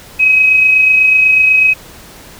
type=tone with amplitude modulation; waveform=sine; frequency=2539 Hz; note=D#7; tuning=34 cents sharp; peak=-4 dBFS; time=0.19-1.74 s; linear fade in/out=20 ms; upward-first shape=sine; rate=28.1 Hz; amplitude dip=35%; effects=pink hiss -36 dBFS RMS until 2.39 s